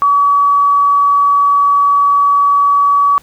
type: tone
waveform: sine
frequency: 1138 Hz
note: C#6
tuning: 45 cents sharp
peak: -7 dBFS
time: 0.02-3.18 s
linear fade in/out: 0 ms
effects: pink hiss -46 dBFS RMS until 3.22 s